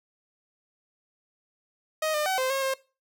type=tone with pitch steps; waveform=sawtooth; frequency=626 / 603 / 758 / 519 / 541 / 533 Hz; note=D#5 / D5 / F#5 / C5 / C#5 / C5; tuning=+10 / +46 / +42 / -14 / -42 / +32 cents; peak=-21 dBFS; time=2.02-2.74 s; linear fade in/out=5 ms; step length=120 ms; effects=noise-tail reverb RT60 0.3 s tail -20 dB re dry